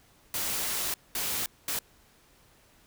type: noise bursts at uneven times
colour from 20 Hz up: white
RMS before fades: -31 dBFS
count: 3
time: 0.34-0.94 / 1.15-1.46 / 1.68-1.79 s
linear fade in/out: 2 ms
effects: pink hiss -61 dBFS RMS until 2.86 s